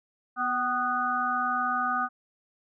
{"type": "harmonic tone with a mistuned harmonic", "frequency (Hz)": 246.9, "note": "B3", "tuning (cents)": 0, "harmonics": [1, 3, 5, 6], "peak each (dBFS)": [-37, -31, -27, -31], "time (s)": [0.36, 2.09], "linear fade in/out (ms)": 50, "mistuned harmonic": 3, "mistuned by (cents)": 44, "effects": []}